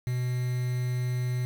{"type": "tone with quantisation", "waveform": "triangle", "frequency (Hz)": 124.5, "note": "B2", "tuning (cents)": 14, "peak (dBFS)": -24, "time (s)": [0.07, 1.45], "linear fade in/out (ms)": 0, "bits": 7, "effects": []}